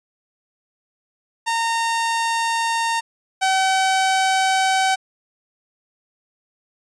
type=tone pair in turn; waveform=sawtooth; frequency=918 / 762.5 Hz; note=A#5 / G5; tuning=-27 / -48 cents; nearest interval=minor third; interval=321 cents; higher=first; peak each=-15 / -12 dBFS; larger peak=second; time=1.46-3.01 / 3.41-4.96 s; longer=neither; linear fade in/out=20 ms; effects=resampled to 22050 Hz